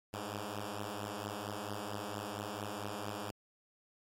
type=beating tone pair; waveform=5% pulse; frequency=100.9 / 105.3 Hz; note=G#2 / G#2; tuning=-49 / +24 cents; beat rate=4.4 Hz; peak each=-31 / -30 dBFS; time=0.13-3.31 s; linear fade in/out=5 ms; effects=MP3 64 kbps